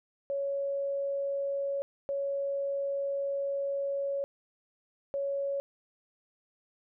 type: tone bursts at uneven times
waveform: sine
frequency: 557 Hz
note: C#5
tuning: 8 cents sharp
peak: -29 dBFS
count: 3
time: 0.3-1.82 / 2.09-4.24 / 5.14-5.6 s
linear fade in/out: 0 ms
effects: none